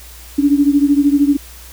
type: beating tone pair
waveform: sine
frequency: 281.9 / 294.9 Hz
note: C#4 / D4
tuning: +29 / +7 cents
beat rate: 13 Hz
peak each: -11 / -14 dBFS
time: 0.38-1.37 s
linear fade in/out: 10 ms
effects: added 60 Hz sine -37 dBFS peak until 1.72 s + white hiss -39 dBFS RMS until 1.72 s